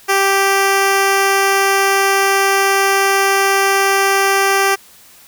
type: tone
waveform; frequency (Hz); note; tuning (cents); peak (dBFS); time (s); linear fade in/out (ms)
10% pulse; 391.8; G4; -1; -3; 0.08-4.76; 20
effects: white hiss -44 dBFS RMS until 5.27 s